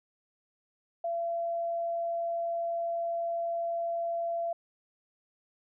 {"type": "tone", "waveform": "sine", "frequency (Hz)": 678, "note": "E5", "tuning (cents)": 49, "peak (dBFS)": -29, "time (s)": [1.04, 4.53], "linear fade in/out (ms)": 5, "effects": []}